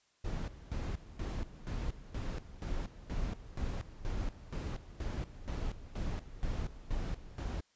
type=noise with tremolo; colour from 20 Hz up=brown; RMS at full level=-36 dBFS; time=0.24-7.61 s; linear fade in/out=10 ms; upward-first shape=square; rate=2.1 Hz; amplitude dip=80%; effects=white hiss -72 dBFS RMS until 7.75 s + resampled to 16000 Hz